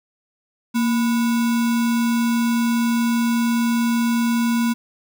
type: tone with sample-and-hold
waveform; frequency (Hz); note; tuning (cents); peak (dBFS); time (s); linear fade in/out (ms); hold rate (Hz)
sine; 233.1; A#3; 0; -16; 0.74-4.74; 20; 1225
effects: none